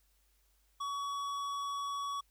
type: tone with tanh clipping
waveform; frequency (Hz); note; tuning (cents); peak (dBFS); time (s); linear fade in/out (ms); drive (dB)
sine; 1128; C#6; +30; -37; 0.8-2.21; 10; 14
effects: added 50 Hz sine -70 dBFS peak until 2.3 s + white hiss -74 dBFS RMS until 2.3 s